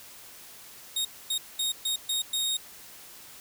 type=tone bursts at uneven times; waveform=sawtooth; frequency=3729 Hz; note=A#7; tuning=in tune; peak=-23 dBFS; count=6; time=0.96-1.05 / 1.3-1.38 / 1.59-1.72 / 1.85-1.96 / 2.09-2.22 / 2.33-2.57 s; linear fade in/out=5 ms; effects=white hiss -48 dBFS RMS until 3.4 s